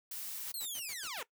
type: noise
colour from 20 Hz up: blue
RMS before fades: -42 dBFS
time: 0.11-0.52 s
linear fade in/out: 5 ms
type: noise bursts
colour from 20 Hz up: white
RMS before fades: -47 dBFS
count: 6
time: 0.46-1.223 s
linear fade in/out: 10 ms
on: 58 ms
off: 83 ms
type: linear sweep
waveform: 10% pulse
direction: down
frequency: 4362 to 415.3 Hz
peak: -31 dBFS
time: 0.54-1.23 s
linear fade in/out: 2 ms
effects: noise-tail reverb RT60 0.1 s tail -19 dB re dry